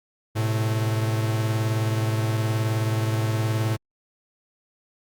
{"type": "beating tone pair", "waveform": "45% pulse", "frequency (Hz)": [109.7, 128.7], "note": ["A2", "C3"], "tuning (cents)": [-5, -28], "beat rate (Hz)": 19, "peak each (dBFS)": [-22, -30], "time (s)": [0.35, 3.77], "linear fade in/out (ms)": 20, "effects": ["Opus 48 kbps"]}